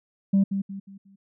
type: tone with echo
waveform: sine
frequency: 196 Hz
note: G3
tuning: in tune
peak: -14 dBFS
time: 0.33-0.44 s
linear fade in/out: 10 ms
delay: 180 ms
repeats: 4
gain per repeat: -9 dB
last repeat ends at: 1.16 s
effects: tanh soft clip ceiling -14 dBFS